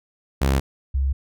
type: tone pair in turn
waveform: sawtooth / sine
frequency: 67.6 / 67.6 Hz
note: C#2 / C#2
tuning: -43 / -43 cents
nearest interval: unison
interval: 0 cents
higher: neither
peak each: -13 / -18 dBFS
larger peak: first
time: 0.41-0.6 / 0.94-1.13 s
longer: neither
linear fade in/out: 10 ms
effects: none